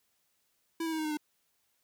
square tone with pitch steps, 329.6 / 323.6 / 317.6 / 311.8 / 306.1 / 300.5 Hz, E4 / E4 / D#4 / D#4 / D#4 / D4, 0 / -32 / +36 / +4 / -28 / +40 cents, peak -32 dBFS, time 0.8-1.172 s, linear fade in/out 5 ms, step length 62 ms, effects white hiss -75 dBFS RMS until 1.83 s

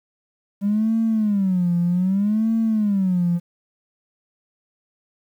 triangle tone with vibrato, 197.5 Hz, G3, 13 cents sharp, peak -13 dBFS, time 0.61-3.4 s, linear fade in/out 50 ms, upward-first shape sine, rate 0.64 Hz, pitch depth 230 cents each way, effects tanh soft clip ceiling -14 dBFS + 9-bit

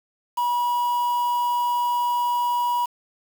triangle tone with quantisation, 968 Hz, B5, 35 cents flat, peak -18 dBFS, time 0.37-2.86 s, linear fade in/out 10 ms, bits 6, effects none

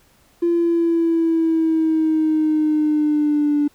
triangle exponential sweep, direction down, 343 to 291.5 Hz, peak -11 dBFS, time 0.42-3.68 s, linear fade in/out 10 ms, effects tanh soft clip ceiling -12 dBFS + pink hiss -56 dBFS RMS until 3.74 s

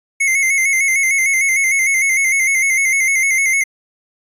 square tone with vibrato, 2141 Hz, C7, 39 cents sharp, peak -13 dBFS, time 0.2-3.64 s, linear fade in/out 10 ms, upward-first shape square, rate 6.6 Hz, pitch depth 46 cents each way, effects resampled to 32000 Hz

